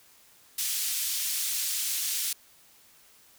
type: band-pass noise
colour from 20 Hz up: white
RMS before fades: -30 dBFS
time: 0.58-2.33 s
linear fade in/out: 5 ms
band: 3100 to 15000 Hz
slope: 12 dB/octave
effects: white hiss -58 dBFS RMS until 3.38 s